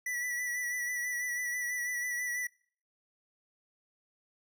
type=tone with vibrato; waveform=square; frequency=1959 Hz; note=B6; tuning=15 cents flat; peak=-33 dBFS; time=0.06-2.47 s; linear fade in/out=5 ms; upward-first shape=sine; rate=6.1 Hz; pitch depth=31 cents each way; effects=noise-tail reverb RT60 0.5 s tail -25 dB re dry